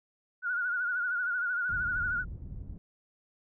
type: tone with vibrato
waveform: sine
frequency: 1449 Hz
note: F#6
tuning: 37 cents flat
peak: -28 dBFS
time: 0.42-2.25 s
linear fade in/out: 50 ms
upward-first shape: sine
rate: 13 Hz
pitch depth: 66 cents each way
type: low-pass noise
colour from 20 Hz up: pink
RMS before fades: -41 dBFS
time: 1.69-2.78 s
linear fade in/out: 0 ms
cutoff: 140 Hz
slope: 12 dB/octave
effects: none